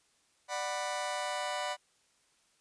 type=chord; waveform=sawtooth; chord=B minor; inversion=first; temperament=just; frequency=592.7 / 740.8 / 987.8 Hz; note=D5 / F#5 / B5; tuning=+16 / +2 / 0 cents; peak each=-34 dBFS; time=0.48-1.77 s; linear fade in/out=50 ms; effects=white hiss -70 dBFS RMS until 2.6 s + resampled to 22050 Hz